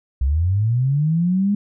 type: linear sweep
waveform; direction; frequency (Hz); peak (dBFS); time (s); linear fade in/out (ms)
sine; up; 61.74 to 207.5; -15; 0.21-1.55; 5
effects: none